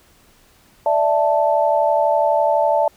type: chord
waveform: sine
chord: D suspended second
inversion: none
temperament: equal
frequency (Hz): 587.3 / 659.3 / 880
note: D5 / E5 / A5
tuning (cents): 0 / 0 / 0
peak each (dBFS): -18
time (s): 0.86-2.88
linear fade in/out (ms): 2
effects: pink hiss -53 dBFS RMS until 2.96 s